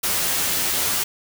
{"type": "noise with comb filter", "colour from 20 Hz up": "white", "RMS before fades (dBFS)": -22, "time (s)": [0.03, 1.04], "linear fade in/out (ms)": 10, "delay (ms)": 11, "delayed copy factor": 0.6, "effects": []}